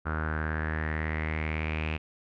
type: tone with low-pass filter sweep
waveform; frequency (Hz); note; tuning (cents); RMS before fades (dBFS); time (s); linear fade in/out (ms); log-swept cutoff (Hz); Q
sawtooth; 78.1; D#2; +7; -31; 0.05-1.98; 20; 1400 to 2600; 7
effects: none